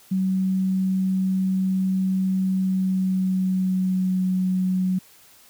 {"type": "tone with pitch glide", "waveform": "sine", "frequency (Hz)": [188.8, 185.45], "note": ["F#3", "F#3"], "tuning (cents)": [35, 4], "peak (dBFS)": -19, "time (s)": [0.11, 4.99], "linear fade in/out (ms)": 10, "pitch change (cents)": -31, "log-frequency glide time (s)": [2.49, 4.29], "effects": ["white hiss -52 dBFS RMS until 5.49 s"]}